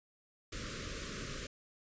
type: band-stop noise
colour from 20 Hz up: pink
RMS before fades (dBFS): -42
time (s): 0.52-1.47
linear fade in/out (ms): 5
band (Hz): 610 to 1100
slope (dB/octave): 96
effects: resampled to 16000 Hz

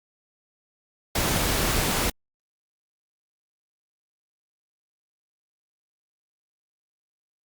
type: noise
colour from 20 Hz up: pink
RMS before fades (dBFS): -24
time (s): 1.15-2.1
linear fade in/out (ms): 5
effects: Opus 48 kbps

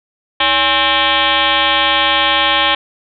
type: tone with frequency modulation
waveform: sine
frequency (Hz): 2076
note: C7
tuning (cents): -14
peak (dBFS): -10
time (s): 0.4-2.75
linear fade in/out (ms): 5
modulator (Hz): 251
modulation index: 5.8
effects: none

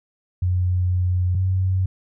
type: tone pair in turn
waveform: sine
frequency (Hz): 90.5 / 93.64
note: F#2 / F#2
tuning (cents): -38 / +21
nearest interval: minor second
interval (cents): 59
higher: second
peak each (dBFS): -17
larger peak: neither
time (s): 0.42-1.35 / 1.35-1.86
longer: first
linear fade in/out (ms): 5
effects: none

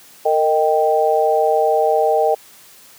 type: chord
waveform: sine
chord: Eb major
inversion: second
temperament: equal with one note detuned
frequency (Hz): 458.2 / 622.3 / 784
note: Bb4 / Eb5 / G5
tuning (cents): -30 / 0 / 0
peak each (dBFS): -17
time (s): 0.25-2.35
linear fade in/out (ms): 10
effects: white hiss -45 dBFS RMS until 2.98 s + high-pass 100 Hz 12 dB/octave

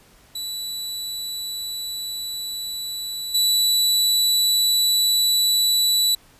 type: tone with level steps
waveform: sawtooth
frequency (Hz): 3951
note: B7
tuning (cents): 0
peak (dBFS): -24 / -13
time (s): 0.35-6.15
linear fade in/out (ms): 5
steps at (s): 3.34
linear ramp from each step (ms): 10
effects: pink hiss -53 dBFS RMS until 6.39 s + resampled to 32000 Hz

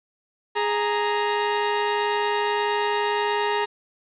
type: tone pair together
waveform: sawtooth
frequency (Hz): 415.3 / 932.3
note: G#4 / A#5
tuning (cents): 0 / 0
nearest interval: octave + major second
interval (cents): 1400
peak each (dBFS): -20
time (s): 0.55-3.66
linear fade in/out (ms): 20
effects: resampled to 8000 Hz + 8-bit

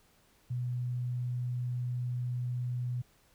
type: tone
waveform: sine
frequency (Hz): 123.47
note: B2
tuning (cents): 0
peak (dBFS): -31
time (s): 0.5-3.02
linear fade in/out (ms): 10
effects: pink hiss -66 dBFS RMS until 3.34 s

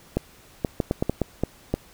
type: clicks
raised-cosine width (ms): 2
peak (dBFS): -8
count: 9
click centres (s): 0.17 / 0.648 / 0.802 / 0.911 / 1.025 / 1.096 / 1.217 / 1.436 / 1.74
effects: pink hiss -52 dBFS RMS until 1.93 s

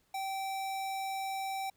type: tone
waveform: square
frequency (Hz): 775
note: G5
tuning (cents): -20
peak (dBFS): -35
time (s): 0.14-1.7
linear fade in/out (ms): 5
effects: pink hiss -72 dBFS RMS until 1.76 s

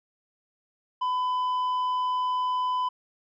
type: tone with tanh clipping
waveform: sine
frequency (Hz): 1004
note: B5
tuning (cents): +28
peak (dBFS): -25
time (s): 1.01-2.89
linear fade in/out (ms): 10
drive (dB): 5
effects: none

